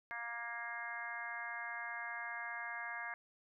harmonic tone, 234.9 Hz, A#3, 13 cents sharp, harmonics 3 / 4 / 5 / 6 / 7 / 8 / 9, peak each -50 / -50 / -50 / -55 / -44 / -53 / -47 dBFS, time 0.11-3.14 s, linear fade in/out 0 ms, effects none

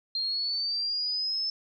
sine linear sweep, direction up, 4178 to 5274 Hz, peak -27 dBFS, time 0.15-1.5 s, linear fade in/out 2 ms, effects none

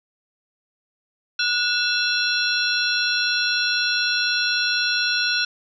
sine tone cluster, 1460 / 2665 / 3402 / 4102 / 5570 Hz, F#6 / E7 / G#7 / C8 / F8, -24 / +18 / +41 / -35 / -5 cents, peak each -23 / -27 / -28 / -24 / -28 dBFS, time 1.39-5.45 s, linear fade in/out 5 ms, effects none

